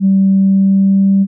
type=tone with pitch glide; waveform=sine; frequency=193.5 to 195.52 Hz; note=G3 to G3; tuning=-22 to -4 cents; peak=-6 dBFS; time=0-1.27 s; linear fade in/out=50 ms; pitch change=+18 cents; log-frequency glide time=0.33-1.14 s; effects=tanh soft clip ceiling -2 dBFS